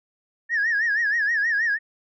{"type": "tone with vibrato", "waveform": "sine", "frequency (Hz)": 1758, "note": "A6", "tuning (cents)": -2, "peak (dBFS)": -18, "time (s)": [0.49, 1.79], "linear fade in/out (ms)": 50, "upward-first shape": "sine", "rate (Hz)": 6.3, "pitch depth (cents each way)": 130, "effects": ["tanh soft clip ceiling -16 dBFS"]}